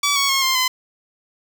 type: tone with pitch steps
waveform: 10% pulse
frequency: 1146 / 1114 / 1082.9 / 1052.7 / 1023.3 Hz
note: D6 / C#6 / C#6 / C6 / C6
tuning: -43 / +8 / -41 / +10 / -39 cents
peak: -8 dBFS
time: 0.03-0.68 s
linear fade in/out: 5 ms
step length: 130 ms
effects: none